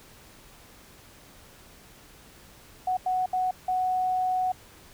sine tone bursts at uneven times, 740 Hz, F#5, in tune, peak -23 dBFS, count 4, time 2.87-2.97 / 3.06-3.26 / 3.33-3.51 / 3.68-4.52 s, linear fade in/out 5 ms, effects pink hiss -52 dBFS RMS until 4.93 s

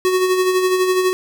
square tone with tremolo, 370 Hz, F#4, in tune, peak -13 dBFS, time 0.05-1.13 s, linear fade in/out 0 ms, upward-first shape sine, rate 12 Hz, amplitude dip 45%, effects none

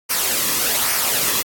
white noise with flanger, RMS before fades -19 dBFS, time 0.09-1.43 s, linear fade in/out 20 ms, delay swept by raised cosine 0.26 to 1.36 ms, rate 1.2 Hz, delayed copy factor -0.5, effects AAC 64 kbps

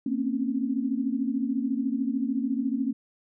sine tone cluster, 230 / 262.7 / 276.5 Hz, A#3 / C4 / C#4, -23 / +7 / -4 cents, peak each -29 dBFS, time 0.06-2.93 s, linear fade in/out 5 ms, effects none

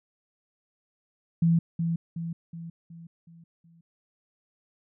sine tone with echo, 166.9 Hz, E3, 22 cents sharp, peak -18 dBFS, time 1.42-1.59 s, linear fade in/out 5 ms, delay 370 ms, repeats 6, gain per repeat -6 dB, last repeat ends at 3.81 s, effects none

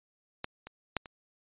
clicks, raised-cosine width 0.3 ms, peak -18 / -27 / -13 / -29 dBFS, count 4, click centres 0.444 / 0.67 / 0.967 / 1.058 s, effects resampled to 8000 Hz

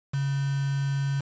sine tone with quantisation, 138.59 Hz, C#3, in tune, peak -24 dBFS, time 0.13-1.21 s, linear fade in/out 10 ms, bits 6, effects resampled to 16000 Hz

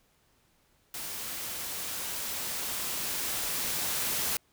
white noise with level ramp, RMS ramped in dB -38 to -30 dBFS, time 0.94-4.37 s, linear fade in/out 2 ms, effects pink hiss -68 dBFS RMS until 4.52 s

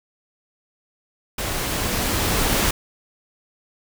pink noise with level ramp, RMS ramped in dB -26 to -19 dBFS, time 1.38-2.71 s, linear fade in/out 5 ms, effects none

